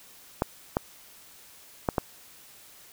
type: clicks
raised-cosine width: 1 ms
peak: -9 dBFS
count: 4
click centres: 0.421 / 0.769 / 1.888 / 1.982 s
effects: white hiss -52 dBFS RMS until 2.92 s